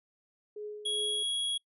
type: tone with tremolo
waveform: sine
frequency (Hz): 420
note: G#4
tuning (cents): +19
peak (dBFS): -36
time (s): 0.56-1.23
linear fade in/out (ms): 5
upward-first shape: triangle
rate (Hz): 2.7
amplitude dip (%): 60
type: tone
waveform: square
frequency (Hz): 3322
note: G#7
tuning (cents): 0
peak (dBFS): -30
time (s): 0.85-1.58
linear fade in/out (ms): 10
effects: noise-tail reverb RT60 0.1 s tail -26 dB re dry + resampled to 32000 Hz